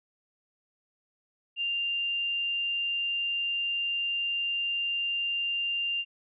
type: tone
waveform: sine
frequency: 2791 Hz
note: F7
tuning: 2 cents flat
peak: -27 dBFS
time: 1.56-6.05 s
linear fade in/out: 50 ms
effects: none